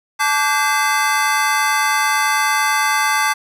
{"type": "tone cluster", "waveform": "square", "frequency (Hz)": [869, 1159, 1498, 1587, 2048], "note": ["A5", "D6", "F#6", "G6", "C7"], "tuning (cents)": [-22, -23, 21, 21, -38], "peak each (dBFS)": [-20, -21, -28, -22, -22], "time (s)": [0.19, 3.34], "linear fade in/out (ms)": 20, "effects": ["resampled to 32000 Hz", "8-bit"]}